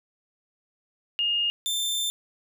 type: tone pair in turn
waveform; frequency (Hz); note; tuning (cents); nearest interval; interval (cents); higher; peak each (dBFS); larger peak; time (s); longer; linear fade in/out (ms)
sine / sawtooth; 2840 / 3567; F7 / A7; +28 / +23; major third; 395; second; -22 / -22; neither; 1.19-1.5 / 1.66-2.1; second; 0
effects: none